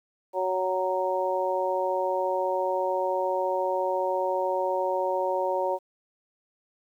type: harmonic tone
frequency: 185.8 Hz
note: F#3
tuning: 7 cents sharp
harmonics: 2 / 3 / 4 / 5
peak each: -31 / -27 / -33 / -29 dBFS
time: 0.33-5.79 s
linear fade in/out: 50 ms
effects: 10-bit